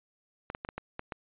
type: clicks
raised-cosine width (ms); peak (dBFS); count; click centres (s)
0.5; -21; 7; 0.501 / 0.549 / 0.649 / 0.689 / 0.78 / 0.994 / 1.122
effects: resampled to 8000 Hz